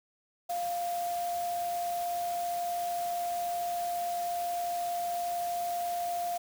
sine tone in noise, 698.5 Hz, F5, in tune, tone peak -30 dBFS, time 0.49-6.38 s, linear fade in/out 10 ms, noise white, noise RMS -44 dBFS, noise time 0.49-6.38 s, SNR +11 dB, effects none

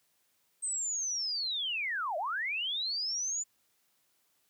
sine linear two-way sweep, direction down then up, 8372 to 584 to 7080 Hz, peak -31 dBFS, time 0.62-3.44 s, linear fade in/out 20 ms, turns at 2.17 s, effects white hiss -73 dBFS RMS until 4.49 s + high-pass 80 Hz 12 dB/octave

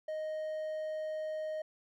triangle tone, 622.3 Hz, D#5, in tune, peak -33 dBFS, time 0.08-1.62 s, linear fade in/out 5 ms, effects none

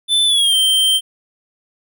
square tone with pitch glide, 3520 to 3136 Hz, A7 to G7, 0 to 0 cents, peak -12 dBFS, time 0.08-1.01 s, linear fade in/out 50 ms, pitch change -200 cents, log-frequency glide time 0.26-0.55 s, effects none

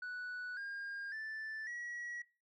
sine tone with pitch steps, 1480 / 1614 / 1760 / 1919.3 Hz, F#6 / G#6 / A6 / B6, 0 / -50 / 0 / -50 cents, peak -38 dBFS, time 0.02-2.22 s, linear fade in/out 5 ms, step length 550 ms, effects noise-tail reverb RT60 0.3 s tail -22 dB re dry + tanh soft clip ceiling -40 dBFS

